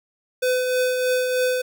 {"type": "tone with tremolo", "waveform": "square", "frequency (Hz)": 505, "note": "B4", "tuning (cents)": 39, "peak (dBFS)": -18, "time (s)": [0.42, 1.62], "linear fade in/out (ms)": 10, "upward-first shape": "triangle", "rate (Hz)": 3.2, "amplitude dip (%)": 40, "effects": []}